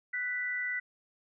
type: tone pair together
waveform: sine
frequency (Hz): 1487.1 / 1977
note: F#6 / B6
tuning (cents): +8 / +1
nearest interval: perfect fourth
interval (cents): 493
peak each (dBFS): -37 / -32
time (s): 0.13-0.8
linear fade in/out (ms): 10
effects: none